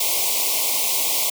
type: band-stop noise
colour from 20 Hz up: white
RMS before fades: -21 dBFS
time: 0-1.3 s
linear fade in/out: 5 ms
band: 1100 to 2100 Hz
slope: 96 dB/octave
effects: high-pass 400 Hz 12 dB/octave